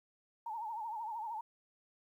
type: tone with vibrato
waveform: sine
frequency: 891 Hz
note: A5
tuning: 22 cents sharp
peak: -38 dBFS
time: 0.46-1.41 s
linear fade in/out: 5 ms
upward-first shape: sine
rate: 13 Hz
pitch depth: 100 cents each way
effects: 12-bit